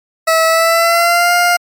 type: tone with pitch glide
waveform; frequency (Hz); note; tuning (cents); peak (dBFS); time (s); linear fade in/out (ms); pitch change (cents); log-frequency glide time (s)
20% pulse; 649 to 703.7; E5 to F5; -27 to +13; -4; 0.27-1.57; 10; +140; 0.47-1.33
effects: MP3 96 kbps